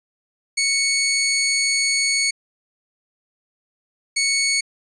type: tone pair in turn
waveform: 15% pulse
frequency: 2217 / 2217 Hz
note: C#7 / C#7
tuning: 0 / 0 cents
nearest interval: unison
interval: 0 cents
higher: neither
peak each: -11 dBFS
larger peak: neither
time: 0.57-2.31 / 4.16-4.61 s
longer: first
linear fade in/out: 10 ms
effects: resampled to 22050 Hz